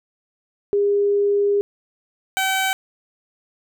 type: tone pair in turn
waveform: sine / 15% pulse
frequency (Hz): 405.6 / 765.7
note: G#4 / G5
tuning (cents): -41 / -41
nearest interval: major seventh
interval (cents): 1100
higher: second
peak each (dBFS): -15 / -12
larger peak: second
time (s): 0.73-1.61 / 2.37-2.73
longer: first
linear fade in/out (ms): 0
effects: none